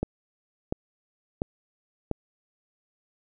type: click train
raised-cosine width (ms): 2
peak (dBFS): -13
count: 4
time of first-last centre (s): 0.03-2.113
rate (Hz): 1.44
effects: none